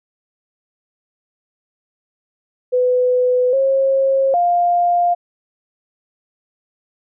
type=tone with pitch steps; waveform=sine; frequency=500 / 539 / 701 Hz; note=B4 / C#5 / F5; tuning=+21 / -49 / +6 cents; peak=-12 dBFS; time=2.72-5.15 s; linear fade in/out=20 ms; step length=810 ms; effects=none